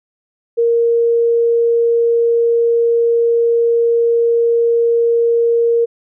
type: tone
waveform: sine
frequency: 466.5 Hz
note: A#4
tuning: 1 cent sharp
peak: -10 dBFS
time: 0.57-5.86 s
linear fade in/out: 20 ms
effects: none